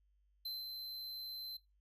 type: tone with ADSR envelope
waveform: square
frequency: 4084 Hz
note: C8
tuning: 43 cents flat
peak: -40 dBFS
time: 0.45-1.57 s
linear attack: 6 ms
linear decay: 190 ms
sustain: -4 dB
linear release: 5 ms
effects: noise-tail reverb RT60 0.2 s tail -17 dB re dry + added 50 Hz sine -70 dBFS peak until 1.8 s